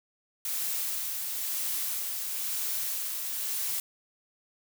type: noise with tremolo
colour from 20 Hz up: blue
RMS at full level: -31 dBFS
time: 0.45-3.8 s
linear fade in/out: 2 ms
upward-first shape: sine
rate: 1 Hz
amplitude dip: 30%
effects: none